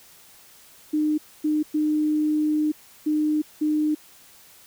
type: tone bursts at uneven times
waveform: sine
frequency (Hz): 304.3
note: D#4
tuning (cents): -38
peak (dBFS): -19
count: 5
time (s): 0.93-1.18 / 1.44-1.63 / 1.74-2.72 / 3.06-3.42 / 3.61-3.95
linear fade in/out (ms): 10
effects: white hiss -51 dBFS RMS until 4.66 s